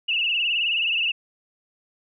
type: tone with vibrato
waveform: sine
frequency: 2762 Hz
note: F7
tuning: 20 cents flat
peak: -20 dBFS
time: 0.08-1.12 s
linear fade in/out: 10 ms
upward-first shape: sine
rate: 19 Hz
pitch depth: 96 cents each way
effects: none